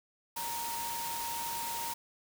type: tone in noise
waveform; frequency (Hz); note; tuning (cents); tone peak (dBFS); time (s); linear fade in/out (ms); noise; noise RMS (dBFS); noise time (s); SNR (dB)
sine; 931; A#5; -2; -37; 0.36-1.94; 10; white; -39; 0.36-1.94; -1
effects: none